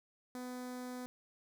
sawtooth tone with notch filter, 250 Hz, B3, 21 cents sharp, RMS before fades -44 dBFS, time 0.35-1.06 s, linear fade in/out 0 ms, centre 2800 Hz, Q 1.4, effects none

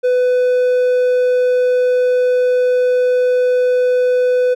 triangle tone, 499.6 Hz, B4, 20 cents sharp, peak -9 dBFS, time 0.03-4.55 s, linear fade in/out 20 ms, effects none

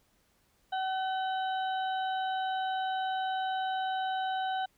harmonic tone with a mistuned harmonic, 758 Hz, F#5, 42 cents sharp, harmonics 1 / 2 / 4 / 5, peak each -30 / -39 / -44 / -47 dBFS, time 0.72-4.66 s, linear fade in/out 10 ms, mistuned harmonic 5, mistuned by +21 cents, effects pink hiss -70 dBFS RMS until 4.77 s

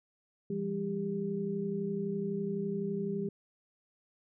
sine tone cluster, 169.4 / 201.3 / 398.7 Hz, E3 / G3 / G4, +48 / +46 / +29 cents, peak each -38 / -35 / -35 dBFS, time 0.5-3.29 s, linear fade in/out 5 ms, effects none

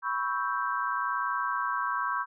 sine chord, C# half-diminished seventh, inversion third, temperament equal with one note detuned, 987.8 / 1108.7 / 1312.4 / 1568 Hz, B5 / C#6 / E6 / G6, 0 / 0 / -8 / 0 cents, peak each -33 / -31 / -35 / -33 dBFS, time 0.02-2.26 s, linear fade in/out 50 ms, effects none

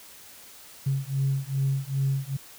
sine beating tone pair, 135.1 / 137.6 Hz, C#3 / C#3, -44 / -12 cents, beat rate 2.5 Hz, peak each -26 dBFS, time 0.86-2.37 s, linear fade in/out 10 ms, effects tanh soft clip ceiling -17 dBFS + white hiss -48 dBFS RMS until 2.58 s

